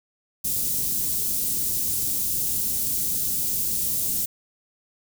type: band-stop noise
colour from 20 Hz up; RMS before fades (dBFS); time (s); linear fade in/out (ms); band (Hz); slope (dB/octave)
white; -25; 0.44-4.26; 10; 250 to 7500; 12
effects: none